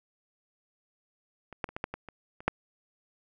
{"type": "clicks", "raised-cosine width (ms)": 0.5, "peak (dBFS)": [-29, -15, -29, -20, -15, -21, -28, -30, -9], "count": 9, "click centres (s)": [1.527, 1.642, 1.69, 1.765, 1.841, 1.94, 2.087, 2.405, 2.48], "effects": []}